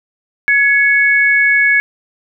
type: tone pair together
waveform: sine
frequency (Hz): 1684.1 / 2212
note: G#6 / C#7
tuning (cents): +24 / -4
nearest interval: perfect fourth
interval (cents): 472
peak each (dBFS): -11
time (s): 0.48-1.8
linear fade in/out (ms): 0
effects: none